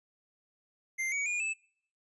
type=tone with pitch steps; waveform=square; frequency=2093 / 2256 / 2432 / 2622 Hz; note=C7 / C#7 / D#7 / E7; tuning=0 / +30 / -40 / -10 cents; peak=-31 dBFS; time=0.98-1.54 s; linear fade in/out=20 ms; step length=140 ms; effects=noise-tail reverb RT60 0.6 s tail -24 dB re dry + resampled to 22050 Hz